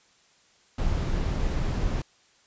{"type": "noise", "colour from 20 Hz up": "brown", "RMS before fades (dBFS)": -26, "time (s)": [0.78, 2.02], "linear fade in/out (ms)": 5, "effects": ["white hiss -61 dBFS RMS until 2.46 s", "resampled to 16000 Hz"]}